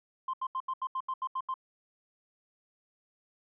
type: tone bursts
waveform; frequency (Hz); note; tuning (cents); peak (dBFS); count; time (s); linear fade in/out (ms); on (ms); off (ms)
sine; 1046.5; C6; 0; -29; 10; 0.28-1.541; 5; 55; 79
effects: tanh soft clip ceiling -27 dBFS